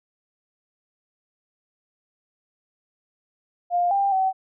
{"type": "tone with pitch steps", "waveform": "sine", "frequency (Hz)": [704, 794, 761], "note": ["F5", "G5", "F#5"], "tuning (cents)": [14, 22, 48], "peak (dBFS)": -18, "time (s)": [3.7, 4.33], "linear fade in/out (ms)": 50, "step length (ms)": 210, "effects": []}